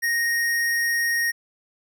square tone, 1864.7 Hz, A#6, in tune, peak -21 dBFS, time 0.02-1.32 s, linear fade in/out 20 ms, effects none

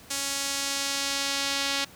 sawtooth tone with band-pass filter sweep, 277.5 Hz, C#4, 2 cents sharp, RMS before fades -29 dBFS, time 0.1-1.85 s, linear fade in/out 10 ms, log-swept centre 7300 to 4100 Hz, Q 1.1, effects pink hiss -50 dBFS RMS until 1.95 s + high-pass 60 Hz 12 dB/octave

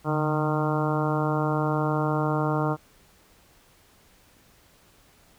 harmonic tone with a mistuned harmonic, 153.4 Hz, D#3, 24 cents flat, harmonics 1 / 2 / 3 / 4 / 5 / 6 / 7 / 8 / 9, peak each -26 / -29 / -31 / -32 / -33 / -34 / -34 / -35 / -36 dBFS, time 0.04-2.77 s, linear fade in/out 50 ms, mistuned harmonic 1, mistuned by -67 cents, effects pink hiss -58 dBFS RMS until 5.38 s

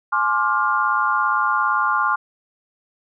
sine chord, D half-diminished seventh, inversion second, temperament just, 845.8 / 1057.2 / 1174.7 / 1409.6 Hz, Ab5 / C6 / D6 / F6, +31 / +18 / 0 / +16 cents, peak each -25 / -21 / -22 / -21 dBFS, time 0.12-2.16 s, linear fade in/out 10 ms, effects none

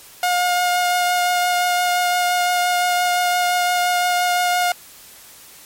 sawtooth tone with vibrato, 715 Hz, F5, 41 cents sharp, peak -12 dBFS, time 0.23-4.72 s, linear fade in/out 2 ms, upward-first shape triangle, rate 5.8 Hz, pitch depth 13 cents each way, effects white hiss -43 dBFS RMS until 5.65 s + MP3 64 kbps

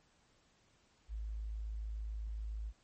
sine tone, 53.6 Hz, A1, 45 cents flat, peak -38 dBFS, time 1.08-2.73 s, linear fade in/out 50 ms, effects pink hiss -71 dBFS RMS until 2.83 s + MP3 32 kbps

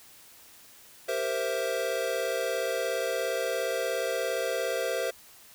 square chord, C dominant seventh, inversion second, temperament equal, 392 / 466.2 / 523.3 / 659.3 Hz, G4 / Bb4 / C5 / E5, 0 / 0 / 0 / 0 cents, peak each -38 / -34 / -32 / -34 dBFS, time 1.08-5.11 s, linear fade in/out 10 ms, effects white hiss -53 dBFS RMS until 5.54 s

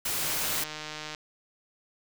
white noise, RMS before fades -30 dBFS, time 0.05-0.64 s, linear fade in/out 5 ms
click train, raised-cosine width 0.2 ms, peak -20 dBFS, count 143, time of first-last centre 0.22-1.148 s, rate 153 Hz
effects none

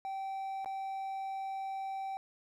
triangle tone with dropouts, 775 Hz, G5, 20 cents flat, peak -34 dBFS, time 0.05-2.17 s, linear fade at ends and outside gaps 0 ms, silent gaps 0.646-0.659 s, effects none

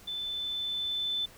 sine tone with level ramp, 3520 Hz, A7, in tune, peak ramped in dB -33 to -28 dBFS, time 0.07-1.26 s, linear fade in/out 10 ms, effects pink hiss -54 dBFS RMS until 1.37 s

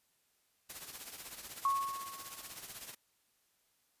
white noise with tremolo, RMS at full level -44 dBFS, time 0.69-2.95 s, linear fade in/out 10 ms, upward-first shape triangle, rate 16 Hz, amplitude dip 70%
sine tone with exponential decay, 1100 Hz, C#6, 14 cents flat, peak -26 dBFS, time 1.65-2.57 s, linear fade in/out 2 ms, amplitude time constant 200 ms
effects white hiss -75 dBFS RMS until 4 s + resampled to 32000 Hz

